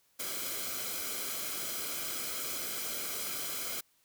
white noise with comb filter, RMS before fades -37 dBFS, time 0.19-3.81 s, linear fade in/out 10 ms, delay 1.1 ms, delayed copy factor -0.65, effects white hiss -70 dBFS RMS until 4.04 s

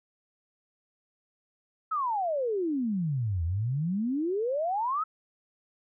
sine exponential two-way sweep, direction down then up, 1323 to 80 to 1323 Hz, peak -26 dBFS, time 1.91-5.04 s, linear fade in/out 10 ms, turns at 3.44 s, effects none

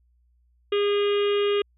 harmonic tone, 408.1 Hz, G#4, 30 cents flat, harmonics 1 / 3 / 4 / 5 / 6 / 7 / 8 / 9, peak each -20 / -33 / -41 / -39 / -38 / -34 / -36 / -45 dBFS, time 0.72-1.62 s, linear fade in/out 5 ms, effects added 60 Hz sine -60 dBFS peak until 1.77 s

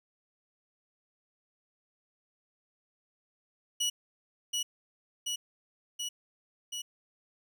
25% pulse tone with echo, 2925 Hz, F#7, 21 cents flat, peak -24 dBFS, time 3.8-3.9 s, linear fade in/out 10 ms, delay 730 ms, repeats 4, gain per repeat -2 dB, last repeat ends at 6.82 s, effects none

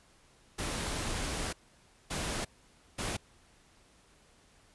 pink noise bursts at uneven times, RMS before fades -35 dBFS, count 3, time 0.58-1.53 / 2.1-2.45 / 2.98-3.17 s, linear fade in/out 10 ms, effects pink hiss -63 dBFS RMS until 4.74 s + resampled to 24000 Hz

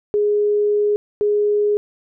sine tone pair in turn, 415.3 / 415.3 Hz, G#4 / G#4, 0 / 0 cents, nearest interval unison, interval 0 cents, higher neither, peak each -14 dBFS, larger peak neither, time 0.14-0.96 / 1.21-1.77 s, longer first, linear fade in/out 0 ms, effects none

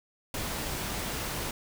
pink noise, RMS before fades -34 dBFS, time 0.34-1.51 s, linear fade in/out 2 ms, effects none

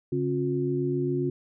sine tone cluster, 141.1 / 271.2 / 358.5 Hz, C#3 / C#4 / F4, +31 / -38 / +45 cents, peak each -29 / -30 / -27 dBFS, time 0.12-1.3 s, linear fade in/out 5 ms, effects none

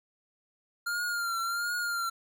square tone with vibrato, 1396.9 Hz, F6, in tune, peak -30 dBFS, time 0.86-2.1 s, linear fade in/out 10 ms, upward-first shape triangle, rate 1.4 Hz, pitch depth 59 cents each way, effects none

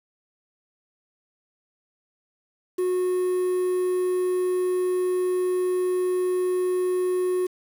triangle tone with quantisation, 365 Hz, F#4, 24 cents flat, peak -19 dBFS, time 2.78-7.47 s, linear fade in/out 10 ms, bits 7, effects none

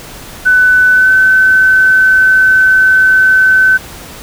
sine tone with pitch glide, 1500 to 1523.6 Hz, F#6 to G6, +23 to -50 cents, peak -4 dBFS, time 0.45-3.78 s, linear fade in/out 20 ms, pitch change +27 cents, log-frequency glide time 0.92-1.11 s, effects pink hiss -30 dBFS RMS until 4.22 s

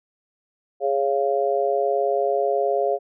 harmonic tone, 138.59 Hz, C#3, in tune, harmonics 3 / 4 / 5, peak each -23 / -23 / -23 dBFS, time 0.8-2.99 s, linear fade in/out 50 ms, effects none

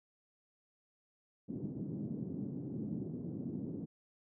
white band-pass noise, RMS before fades -41 dBFS, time 1.48-3.86 s, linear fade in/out 20 ms, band 130 to 280 Hz, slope 24 dB/octave, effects none

